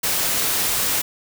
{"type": "noise", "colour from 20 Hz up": "white", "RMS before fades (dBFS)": -21, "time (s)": [0.03, 1.02], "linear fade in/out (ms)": 10, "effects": []}